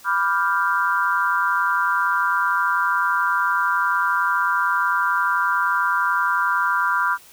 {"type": "chord", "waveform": "sine", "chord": "G dominant seventh", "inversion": "first", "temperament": "equal", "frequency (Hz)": [987.8, 1174.7, 1396.9, 1568], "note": ["B5", "D6", "F6", "G6"], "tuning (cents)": [0, 0, 0, 0], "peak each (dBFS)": [-23, -24, -21, -25], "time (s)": [0.04, 7.18], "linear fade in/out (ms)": 50, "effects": ["white hiss -48 dBFS RMS until 7.32 s"]}